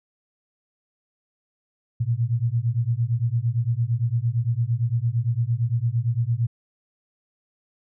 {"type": "beating tone pair", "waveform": "sine", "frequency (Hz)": [113.3, 122.1], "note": ["A#2", "B2"], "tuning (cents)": [-49, -19], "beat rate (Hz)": 8.8, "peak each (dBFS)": -23, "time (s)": [2, 6.47], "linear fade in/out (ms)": 10, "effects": []}